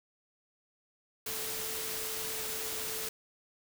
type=tone in noise; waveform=sine; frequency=440 Hz; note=A4; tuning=in tune; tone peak=-45 dBFS; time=1.26-3.09 s; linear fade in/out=5 ms; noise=white; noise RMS=-37 dBFS; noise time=1.26-3.09 s; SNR=-11 dB; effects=none